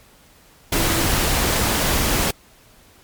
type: tone in noise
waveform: sine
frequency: 329.6 Hz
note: E4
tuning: in tune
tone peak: -27 dBFS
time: 0.75-1.06 s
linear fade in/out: 5 ms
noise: pink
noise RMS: -19 dBFS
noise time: 0.72-2.31 s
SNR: -11 dB
effects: pink hiss -51 dBFS RMS until 3.03 s + MP3 96 kbps